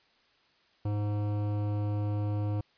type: tone with hard clipping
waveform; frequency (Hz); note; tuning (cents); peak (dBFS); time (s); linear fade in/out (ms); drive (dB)
sine; 103.83; G#2; 0; -30; 0.85-2.61; 5; 15
effects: white hiss -66 dBFS RMS until 2.77 s + resampled to 11025 Hz